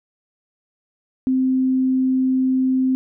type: tone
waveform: sine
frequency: 260 Hz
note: C4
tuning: 11 cents flat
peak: -15 dBFS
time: 1.27-2.95 s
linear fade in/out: 0 ms
effects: none